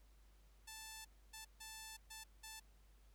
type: tone bursts at uneven times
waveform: 5% pulse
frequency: 880 Hz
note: A5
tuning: in tune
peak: -39 dBFS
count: 5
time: 0.67-1.05 / 1.33-1.45 / 1.6-1.97 / 2.1-2.24 / 2.43-2.6 s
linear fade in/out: 10 ms
effects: added 50 Hz sine -64 dBFS peak until 3.14 s + pink hiss -75 dBFS RMS until 3.14 s